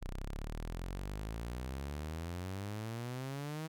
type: exponential sweep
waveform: sawtooth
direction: up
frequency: 30.23 to 161.3 Hz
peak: -35 dBFS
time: 0.01-3.68 s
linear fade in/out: 20 ms
effects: none